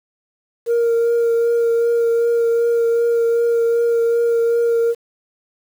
sine tone with vibrato, 466.2 Hz, A#4, in tune, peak -11 dBFS, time 0.66-4.95 s, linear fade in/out 50 ms, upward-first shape triangle, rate 2.6 Hz, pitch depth 16 cents each way, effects tanh soft clip ceiling -12 dBFS + 7-bit

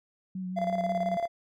sine tone with vibrato, 185 Hz, F#3, in tune, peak -32 dBFS, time 0.35-1.17 s, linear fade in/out 5 ms, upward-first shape sine, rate 5.8 Hz, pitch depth 26 cents each way
triangle tone with tremolo, 684 Hz, F5, 36 cents flat, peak -23 dBFS, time 0.56-1.28 s, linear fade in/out 20 ms, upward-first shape square, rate 18 Hz, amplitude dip 60%
effects none

